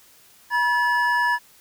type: tone pair together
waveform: triangle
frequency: 967 / 1723 Hz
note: B5 / A6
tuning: -37 / -37 cents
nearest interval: minor seventh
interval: 1000 cents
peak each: -19 dBFS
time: 0.5-1.39 s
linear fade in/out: 50 ms
effects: white hiss -53 dBFS RMS until 1.6 s